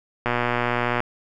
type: click train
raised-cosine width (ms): 0.5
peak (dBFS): -7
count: 91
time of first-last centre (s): 0.26-1.004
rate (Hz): 121
effects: none